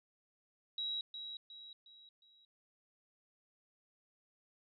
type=tone with echo; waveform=sine; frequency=3862 Hz; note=B7; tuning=39 cents flat; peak=-36 dBFS; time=0.78-1.01 s; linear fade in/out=2 ms; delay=360 ms; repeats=4; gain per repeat=-7 dB; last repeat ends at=2.45 s; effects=none